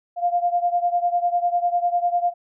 sine beating tone pair, 698.5 / 708.5 Hz, F5 / F5, 0 / +25 cents, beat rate 10 Hz, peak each -20 / -23 dBFS, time 0.16-2.34 s, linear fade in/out 50 ms, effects none

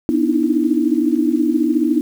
sine tone cluster, 246.2 / 294.4 / 308.7 / 327.8 Hz, B3 / D4 / D#4 / E4, -5 / +4 / -14 / -10 cents, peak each -19 dBFS, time 0.09-2.01 s, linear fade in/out 0 ms, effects 7-bit

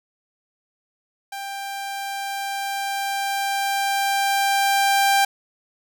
sawtooth tone with level ramp, 791 Hz, G5, 15 cents sharp, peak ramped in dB -26 to -11 dBFS, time 1.32-5.25 s, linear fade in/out 5 ms, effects none

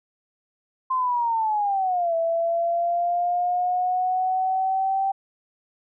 sine linear two-way sweep, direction down then up, 1046.5 to 660 to 780 Hz, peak -20 dBFS, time 0.9-5.12 s, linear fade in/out 10 ms, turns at 2.15 s, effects none

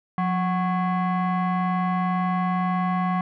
sine tone with frequency modulation, 179.7 Hz, F3, 50 cents sharp, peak -19 dBFS, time 0.18-3.21 s, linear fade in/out 2 ms, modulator 922 Hz, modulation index 1, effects tanh soft clip ceiling -18 dBFS

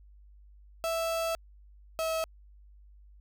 35% pulse tone pair in turn, 659.3 / 646.1 Hz, E5 / E5, 0 / -35 cents, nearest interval unison, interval 35 cents, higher first, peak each -27 dBFS, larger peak neither, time 0.84-1.35 / 1.99-2.24 s, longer first, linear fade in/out 0 ms, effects added 50 Hz sine -52 dBFS peak until 3.2 s

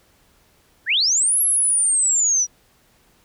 sine linear two-way sweep, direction up then down, 1480 to 11340 to 5700 Hz, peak -15 dBFS, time 0.86-2.47 s, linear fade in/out 50 ms, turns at 1.41 s, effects pink hiss -58 dBFS RMS until 3.24 s

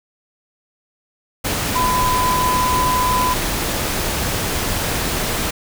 sine tone in noise, 1004 Hz, B5, 28 cents sharp, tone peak -16 dBFS, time 1.75-3.34 s, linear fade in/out 10 ms, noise pink, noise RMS -21 dBFS, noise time 1.44-5.51 s, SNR +2 dB, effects none

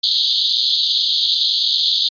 white band-pass noise, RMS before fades -17 dBFS, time 0.03-2.09 s, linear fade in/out 10 ms, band 3300 to 4600 Hz, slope 96 dB/octave, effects resampled to 11025 Hz

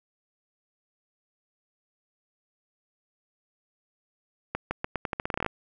accelerating click train, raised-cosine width 0.5 ms, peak -13 dBFS, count 15, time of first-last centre 4.55-5.463 s, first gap 160 ms, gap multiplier 0.84, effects none

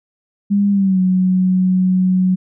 sine tone with pitch glide, 201.7 to 184.96 Hz, G3 to F#3, +50 to 0 cents, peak -11 dBFS, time 0.5-2.36 s, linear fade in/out 20 ms, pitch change -150 cents, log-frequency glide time 0.71-1 s, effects none

